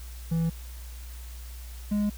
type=tone pair in turn; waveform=triangle; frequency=164.81 / 207.1 Hz; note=E3 / G#3; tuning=0 / -5 cents; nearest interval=major third; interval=395 cents; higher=second; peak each=-21 dBFS; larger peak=neither; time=0.31-0.5 / 1.91-2.1 s; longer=neither; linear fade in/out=10 ms; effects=added 60 Hz sine -38 dBFS peak until 2.17 s + white hiss -50 dBFS RMS until 2.17 s